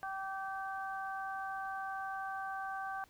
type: harmonic tone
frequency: 386.9 Hz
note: G4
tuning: 23 cents flat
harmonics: 2 / 3 / 4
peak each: -40 / -44 / -43 dBFS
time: 0.03-3.04 s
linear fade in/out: 0 ms
effects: pink hiss -66 dBFS RMS until 3.09 s